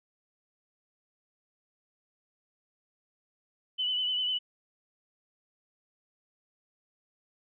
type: tone with vibrato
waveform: sine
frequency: 2993 Hz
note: F#7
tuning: 19 cents sharp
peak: -27 dBFS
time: 3.78-4.39 s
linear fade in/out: 20 ms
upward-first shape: sine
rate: 10 Hz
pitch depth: 34 cents each way
effects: none